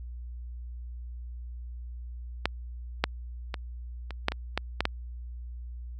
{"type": "clicks", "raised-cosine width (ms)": 0.3, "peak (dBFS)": [-8, -6, -16, -22, -7, -16, -10, -9, -9], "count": 9, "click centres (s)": [2.456, 3.04, 3.542, 4.107, 4.284, 4.32, 4.576, 4.806, 4.854], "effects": ["added 60 Hz sine -37 dBFS peak until 5.99 s"]}